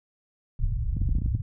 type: low-pass noise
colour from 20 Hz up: pink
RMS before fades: -26 dBFS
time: 0.59-1.42 s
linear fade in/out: 5 ms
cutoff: 130 Hz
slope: 48 dB/octave
type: clicks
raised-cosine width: 5 ms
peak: -18 dBFS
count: 8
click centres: 0.968 / 1.017 / 1.091 / 1.153 / 1.186 / 1.219 / 1.261 / 1.35 s
effects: none